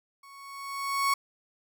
35% pulse tone with level ramp, 1108.7 Hz, C#6, in tune, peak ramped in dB -48 to -20 dBFS, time 0.23-1.14 s, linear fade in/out 5 ms, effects none

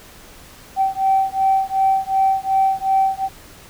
sine beating tone pair, 771 / 773.7 Hz, G5 / G5, -29 / -23 cents, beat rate 2.7 Hz, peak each -17 dBFS, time 0.76-3.29 s, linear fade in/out 50 ms, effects tanh soft clip ceiling -7 dBFS + pink hiss -43 dBFS RMS until 3.69 s

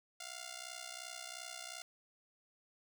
5% pulse ring-modulated tone, 701 Hz, F5, 6 cents sharp, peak -31 dBFS, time 0.2-1.82 s, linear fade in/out 2 ms, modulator 31.4 Hz, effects none

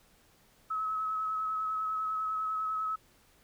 sine tone with vibrato, 1287 Hz, E6, 42 cents flat, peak -30 dBFS, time 0.7-2.96 s, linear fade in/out 10 ms, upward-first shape sine, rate 10 Hz, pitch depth 19 cents each way, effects pink hiss -64 dBFS RMS until 3.43 s

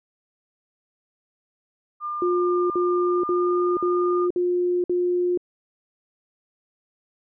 sine tone with pitch glide, 1200 to 1211.8 Hz, D6 to D#6, +37 to -46 cents, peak -26 dBFS, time 2-4.29 s, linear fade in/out 50 ms, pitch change +17 cents, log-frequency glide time 3.05-3.6 s
sine tone bursts, 355.9 Hz, F4, 33 cents sharp, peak -19 dBFS, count 6, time 2.22-5.375 s, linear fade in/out 2 ms, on 480 ms, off 55 ms
effects none

